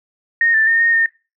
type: tone with pitch steps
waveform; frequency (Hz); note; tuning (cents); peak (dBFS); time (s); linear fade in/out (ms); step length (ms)
sine; 1850 / 1769 / 1827 / 1850 / 1825; A#6 / A6 / A#6 / A#6 / A#6; -14 / +9 / -35 / -14 / -37; -11; 0.41-1.06; 2; 130
effects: noise-tail reverb RT60 0.3 s tail -22 dB re dry